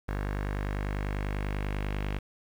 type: tone with low-pass filter sweep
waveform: sawtooth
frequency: 50.1 Hz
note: G1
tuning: 38 cents sharp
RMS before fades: -32 dBFS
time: 0.08-2.19 s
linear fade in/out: 10 ms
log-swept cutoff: 1700 to 2600 Hz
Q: 2.1
effects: 8-bit